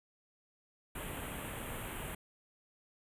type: band-stop noise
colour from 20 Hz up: pink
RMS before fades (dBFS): -42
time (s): 0.95-2.15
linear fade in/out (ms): 5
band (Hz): 3300 to 8100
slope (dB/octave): 48
effects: resampled to 32000 Hz